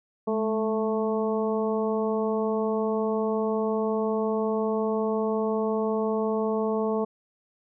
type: harmonic tone with a mistuned harmonic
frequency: 220 Hz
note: A3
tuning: in tune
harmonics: 1 / 2 / 3 / 4 / 5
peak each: -28 / -26 / -32 / -35 / -36 dBFS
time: 0.27-7.05 s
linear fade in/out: 10 ms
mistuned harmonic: 1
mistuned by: -44 cents
effects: none